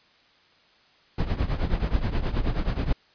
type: noise with tremolo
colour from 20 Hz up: brown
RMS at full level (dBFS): -21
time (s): 1.18-2.93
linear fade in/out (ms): 5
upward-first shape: triangle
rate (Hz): 9.4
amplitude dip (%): 85
effects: white hiss -59 dBFS RMS until 3.14 s + resampled to 11025 Hz